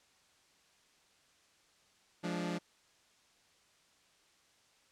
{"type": "chord", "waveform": "sawtooth", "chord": "D diminished", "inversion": "first", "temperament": "equal with one note detuned", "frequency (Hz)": [174.61, 209.5, 293.7], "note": ["F3", "Ab3", "D4"], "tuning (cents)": [0, 15, 0], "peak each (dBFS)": [-33, -38, -37], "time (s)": [2.23, 2.59], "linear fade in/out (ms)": 20, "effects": ["white hiss -68 dBFS RMS until 4.91 s", "low-pass 7000 Hz 12 dB/octave"]}